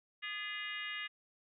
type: harmonic tone with a mistuned harmonic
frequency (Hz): 409.1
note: G#4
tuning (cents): -26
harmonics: 3 / 4 / 5 / 6 / 7 / 8 / 9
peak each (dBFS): -50 / -45 / -43 / -49 / -44 / -54 / -53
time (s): 0.22-1.08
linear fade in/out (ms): 20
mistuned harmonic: 4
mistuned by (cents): +77
effects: none